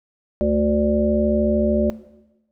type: harmonic tone with a mistuned harmonic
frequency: 73.42 Hz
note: D2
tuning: in tune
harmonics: 1 / 3 / 5 / 7 / 8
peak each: -26 / -21 / -23 / -30 / -20 dBFS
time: 0.41-1.9 s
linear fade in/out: 0 ms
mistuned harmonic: 1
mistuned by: -52 cents
effects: noise-tail reverb RT60 1.0 s tail -17 dB re dry